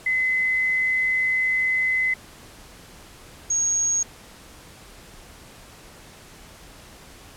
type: tone pair in turn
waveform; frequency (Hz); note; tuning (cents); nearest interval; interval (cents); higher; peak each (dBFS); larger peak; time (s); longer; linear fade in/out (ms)
sine; 2035 / 6574; C7 / G#8; -49 / -19; octave + minor sixth; 2030; second; -19; neither; 0.06-2.14 / 3.5-4.03; first; 5
effects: pink hiss -46 dBFS RMS until 7.36 s + low-pass 12000 Hz 12 dB/octave